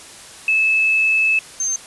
sine tone pair in turn, 2609 / 6305 Hz, E7 / G8, -18 / +9 cents, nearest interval octave + minor third, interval 1527 cents, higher second, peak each -13 / -18 dBFS, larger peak first, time 0.48-1.39 / 1.6-1.76 s, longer first, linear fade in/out 2 ms, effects white hiss -39 dBFS RMS until 1.86 s + resampled to 24000 Hz

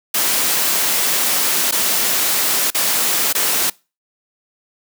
white noise with dropouts, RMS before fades -17 dBFS, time 0.14-3.7 s, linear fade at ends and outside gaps 5 ms, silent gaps 1.712-1.722 / 2.704-2.746 / 3.328-3.349 s, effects noise-tail reverb RT60 0.3 s tail -24 dB re dry + high-pass 200 Hz 12 dB/octave

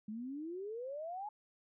sine exponential sweep, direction up, 206.7 to 860 Hz, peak -40 dBFS, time 0.08-1.29 s, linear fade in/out 5 ms, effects none

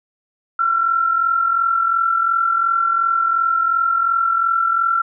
sine tone pair together, 1350.2 / 1393 Hz, E6 / F6, +41 / -5 cents, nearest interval minor second, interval 54 cents, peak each -15 / -22 dBFS, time 0.59-5.02 s, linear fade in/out 5 ms, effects none

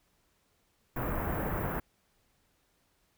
pink band-stop noise, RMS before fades -33 dBFS, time 0.96-1.8 s, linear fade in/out 5 ms, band 1700 to 16000 Hz, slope 24 dB/octave, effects pink hiss -72 dBFS RMS until 3.17 s

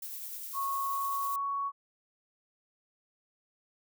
violet noise with tremolo, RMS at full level -40 dBFS, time 0.02-1.36 s, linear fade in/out 5 ms, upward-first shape sine, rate 10 Hz, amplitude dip 25%
sine tone with pitch glide, 1100 to 1116 Hz, C#6 to C#6, -14 to +11 cents, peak -30 dBFS, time 0.53-1.72 s, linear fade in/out 50 ms, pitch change +25 cents, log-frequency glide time 0.82-1.44 s
effects none

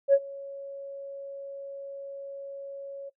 sine tone with ADSR envelope, 554.4 Hz, C#5, in tune, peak -12 dBFS, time 0.08-3.1 s, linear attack 54 ms, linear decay 53 ms, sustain -24 dB, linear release 17 ms, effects noise-tail reverb RT60 0.1 s tail -19 dB re dry + tanh soft clip ceiling -11 dBFS

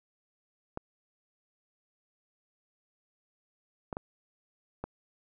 clicks, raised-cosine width 1 ms, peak -21 dBFS, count 4, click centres 0.774 / 3.928 / 3.969 / 4.84 s, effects none

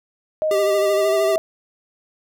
sine tone with pitch glide, 622.3 to 648.7 Hz, D#5 to E5, 0 to -28 cents, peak -17 dBFS, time 0.42-1.38 s, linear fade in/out 0 ms, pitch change +72 cents, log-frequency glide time 0.97-1.13 s
square tone with vibrato, 394.3 Hz, G4, 10 cents sharp, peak -20 dBFS, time 0.51-1.36 s, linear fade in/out 2 ms, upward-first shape sine, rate 13 Hz, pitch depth 37 cents each way
effects none

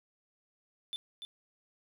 triangle tone with echo, 3520 Hz, A7, in tune, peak -34 dBFS, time 0.93-0.96 s, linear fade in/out 0 ms, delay 290 ms, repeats 1, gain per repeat -6 dB, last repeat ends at 1.25 s, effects none

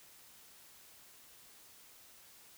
silence, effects white hiss -59 dBFS RMS until 2.57 s

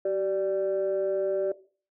sine tone pair together, 383.2 / 587.3 Hz, G4 / D5, -39 / 0 cents, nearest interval perfect fifth, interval 739 cents, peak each -26 / -25 dBFS, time 0.05-1.52 s, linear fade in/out 5 ms, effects noise-tail reverb RT60 0.4 s tail -17 dB re dry + tanh soft clip ceiling -19 dBFS

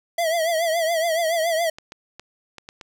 square tone with vibrato, 659.3 Hz, E5, in tune, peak -20 dBFS, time 0.18-1.7 s, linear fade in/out 5 ms, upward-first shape triangle, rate 7.1 Hz, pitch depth 100 cents each way
clicks, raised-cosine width 0.2 ms, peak -21 dBFS, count 6, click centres 1.785 / 1.921 / 2.196 / 2.583 / 2.689 / 2.812 s
effects none

